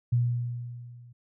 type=tone with level ramp; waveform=sine; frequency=120.6 Hz; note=B2; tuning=41 cents flat; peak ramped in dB=-19 to -48 dBFS; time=0.12-1.13 s; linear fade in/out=10 ms; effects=none